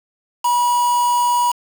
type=tone with quantisation; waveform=triangle; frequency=969 Hz; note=B5; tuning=33 cents flat; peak=-12 dBFS; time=0.44-1.52 s; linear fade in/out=10 ms; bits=4; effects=none